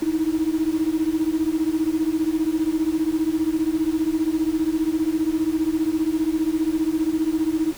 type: beating tone pair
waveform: sine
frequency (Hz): 310.1 / 325.1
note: D#4 / E4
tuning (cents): -6 / -24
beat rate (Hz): 15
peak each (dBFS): -21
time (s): 0.02-7.73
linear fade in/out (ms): 5
effects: tanh soft clip ceiling -13 dBFS + pink hiss -40 dBFS RMS until 7.77 s